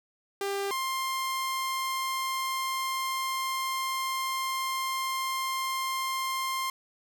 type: tone pair in turn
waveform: sawtooth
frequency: 397.3 / 1055.8 Hz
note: G4 / C6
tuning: +23 / +15 cents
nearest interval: octave + perfect fourth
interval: 1692 cents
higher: second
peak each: -25 dBFS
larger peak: neither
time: 0.41-0.71 / 0.71-6.7 s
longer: second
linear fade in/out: 2 ms
effects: none